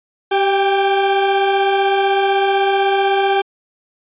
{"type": "tone pair together", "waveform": "40% pulse", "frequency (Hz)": [389.3, 794.5], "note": ["G4", "G5"], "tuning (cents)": [-12, 23], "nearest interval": "octave", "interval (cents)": 1235, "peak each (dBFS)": -15, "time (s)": [0.31, 3.42], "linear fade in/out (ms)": 10, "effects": ["resampled to 8000 Hz"]}